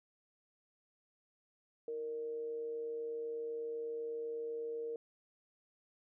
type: tone with amplitude modulation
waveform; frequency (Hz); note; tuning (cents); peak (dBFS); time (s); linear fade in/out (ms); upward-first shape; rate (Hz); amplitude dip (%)
sine; 464; A#4; -8; -36; 1.88-4.96; 2; sine; 144; 35
effects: none